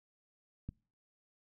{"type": "click", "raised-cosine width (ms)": 5, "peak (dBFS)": -28, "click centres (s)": 0.69, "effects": ["noise-tail reverb RT60 0.4 s tail -26 dB re dry"]}